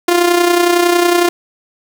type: tone with amplitude modulation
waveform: sawtooth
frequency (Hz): 349.2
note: F4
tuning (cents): 0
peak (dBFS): -3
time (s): 0.08-1.29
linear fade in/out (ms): 5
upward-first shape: sine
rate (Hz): 30.9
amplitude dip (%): 55
effects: 7-bit